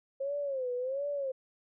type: tone with vibrato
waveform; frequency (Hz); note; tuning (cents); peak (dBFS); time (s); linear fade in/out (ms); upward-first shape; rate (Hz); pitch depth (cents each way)
sine; 533; C5; +32; -31; 0.2-1.32; 10; sine; 1.4; 140
effects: none